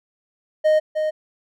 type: tone with echo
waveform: triangle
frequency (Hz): 619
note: D#5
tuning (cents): -9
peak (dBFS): -11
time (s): 0.64-0.8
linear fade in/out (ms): 20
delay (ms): 310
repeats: 1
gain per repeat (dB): -6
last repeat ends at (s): 1.11
effects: none